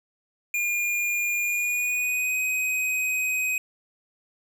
square tone with pitch glide, 2418 to 2515 Hz, D7 to D#7, +50 to +18 cents, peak -24 dBFS, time 0.54-3.58 s, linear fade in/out 2 ms, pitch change +68 cents, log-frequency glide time 1.42-2.4 s, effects none

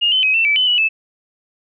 sine tone with pitch steps, 2843 / 3051 / 2536 / 2679 / 2309 / 3025 / 2940 / 2621 Hz, F7 / G7 / D#7 / E7 / D7 / F#7 / F#7 / E7, +30 / -48 / +32 / +27 / -30 / +38 / -12 / -11 cents, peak -12 dBFS, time 0.01-0.89 s, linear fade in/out 20 ms, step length 110 ms, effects none

